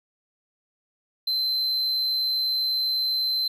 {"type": "tone", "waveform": "triangle", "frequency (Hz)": 4084, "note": "C8", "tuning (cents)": -43, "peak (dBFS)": -21, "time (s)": [1.27, 3.48], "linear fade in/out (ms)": 5, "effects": []}